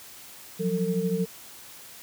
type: tone cluster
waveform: sine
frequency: 173.8 / 186.6 / 450 Hz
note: F3 / F#3 / A4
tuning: -8 / +15 / +39 cents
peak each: -28 dBFS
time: 0.59-1.26 s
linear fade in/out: 20 ms
effects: white hiss -46 dBFS RMS until 2.02 s + high-pass 60 Hz 12 dB/octave